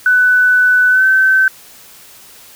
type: tone with pitch glide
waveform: sine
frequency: 1495 to 1537.9 Hz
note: F#6 to G6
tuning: +17 to -34 cents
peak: -7 dBFS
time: 0.06-1.48 s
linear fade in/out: 2 ms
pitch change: +49 cents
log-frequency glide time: 0.9-1.05 s
effects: white hiss -40 dBFS RMS until 2.55 s